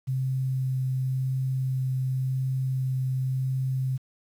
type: tone with vibrato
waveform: sine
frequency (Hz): 130.81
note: C3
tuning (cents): 0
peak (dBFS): -24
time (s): 0.07-3.98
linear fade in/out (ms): 20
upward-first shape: sine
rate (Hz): 0.92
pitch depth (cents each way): 8
effects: 9-bit